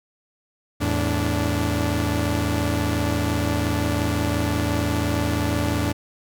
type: tone cluster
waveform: sawtooth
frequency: 82.8 / 108.6 / 291 Hz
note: E2 / A2 / D4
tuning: +8 / -22 / -16 cents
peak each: -21 dBFS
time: 0.8-5.93 s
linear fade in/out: 20 ms
effects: none